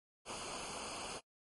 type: noise with comb filter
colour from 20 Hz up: pink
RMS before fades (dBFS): -44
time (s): 0.25-1.21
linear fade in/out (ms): 50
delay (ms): 0.53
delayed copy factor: -0.8
effects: noise-tail reverb RT60 0.1 s tail -24 dB re dry + MP3 48 kbps